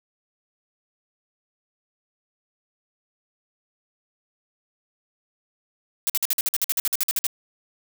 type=noise bursts; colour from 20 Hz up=blue; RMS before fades=-22 dBFS; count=16; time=6.07-7.267 s; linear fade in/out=0 ms; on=27 ms; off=51 ms; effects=none